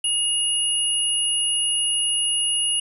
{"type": "tone pair together", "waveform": "sine", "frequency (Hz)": [2866, 10213], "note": ["F7", "D#9"], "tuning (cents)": [44, 44], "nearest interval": "octave + minor seventh", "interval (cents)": 2200, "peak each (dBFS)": -22, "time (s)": [0.04, 2.8], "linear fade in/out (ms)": 5, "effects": []}